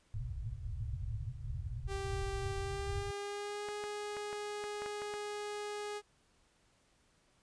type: low-pass noise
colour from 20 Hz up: white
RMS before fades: -40 dBFS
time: 0.14-3.11 s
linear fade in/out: 0 ms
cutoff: 130 Hz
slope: 96 dB/octave
type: tone with pitch glide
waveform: sawtooth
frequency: 392 to 415.3 Hz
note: G4 to G#4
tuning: 0 to 0 cents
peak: -35 dBFS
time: 1.87-6.02 s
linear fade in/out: 50 ms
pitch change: +100 cents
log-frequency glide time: 2.57-3.71 s
type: clicks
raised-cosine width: 0.5 ms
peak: -30 dBFS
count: 9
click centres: 3.687 / 3.839 / 4.168 / 4.329 / 4.64 / 4.82 / 4.861 / 5.019 / 5.139 s
effects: pink hiss -71 dBFS RMS until 7.42 s + resampled to 22050 Hz